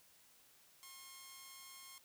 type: tone with amplitude modulation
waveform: 5% pulse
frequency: 1075 Hz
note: C6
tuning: 47 cents sharp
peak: -39 dBFS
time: 0.83-1.98 s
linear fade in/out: 0 ms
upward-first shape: sine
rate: 299 Hz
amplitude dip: 45%
effects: white hiss -67 dBFS RMS until 2.04 s